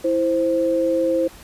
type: tone pair together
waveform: sine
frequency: 329.6 / 523.2 Hz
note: E4 / C5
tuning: 0 / 0 cents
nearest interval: minor sixth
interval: 800 cents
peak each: -21 / -18 dBFS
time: 0.04-1.28 s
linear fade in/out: 10 ms
effects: pink hiss -44 dBFS RMS until 1.43 s + resampled to 32000 Hz